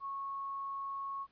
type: tone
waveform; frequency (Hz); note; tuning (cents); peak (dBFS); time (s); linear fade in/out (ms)
sine; 1100; C#6; -14; -37; 0-1.27; 50
effects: pink hiss -72 dBFS RMS until 1.31 s + resampled to 11025 Hz